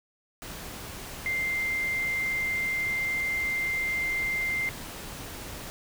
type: tone in noise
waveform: sine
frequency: 2093 Hz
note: C7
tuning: in tune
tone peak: -26 dBFS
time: 1.26-4.69 s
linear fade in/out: 0 ms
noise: pink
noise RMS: -40 dBFS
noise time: 0.42-5.7 s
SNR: +11 dB
effects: none